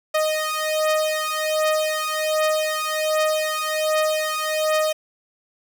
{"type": "beating tone pair", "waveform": "sawtooth", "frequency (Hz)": [620, 621.3], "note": ["D#5", "D#5"], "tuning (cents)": [-6, -3], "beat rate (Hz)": 1.3, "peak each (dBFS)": -19, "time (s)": [0.14, 4.93], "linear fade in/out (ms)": 10, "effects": []}